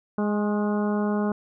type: harmonic tone with a mistuned harmonic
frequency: 207.7 Hz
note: G#3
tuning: in tune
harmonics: 1 / 2 / 3 / 4 / 5 / 6 / 7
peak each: -23 / -29 / -33 / -35 / -37 / -39 / -40 dBFS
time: 0.18-1.32 s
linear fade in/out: 2 ms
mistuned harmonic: 5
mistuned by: +36 cents
effects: none